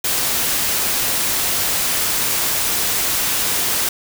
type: noise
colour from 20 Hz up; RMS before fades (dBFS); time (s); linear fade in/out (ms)
white; -19; 0.04-3.89; 5
effects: none